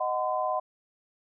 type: chord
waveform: sine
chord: C diminished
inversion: first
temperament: equal with one note detuned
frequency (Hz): 622.3 / 740 / 1021.4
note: Eb5 / Gb5 / C6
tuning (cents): 0 / 0 / -42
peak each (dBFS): -30 / -30 / -30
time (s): 0-0.6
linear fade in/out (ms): 10
effects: none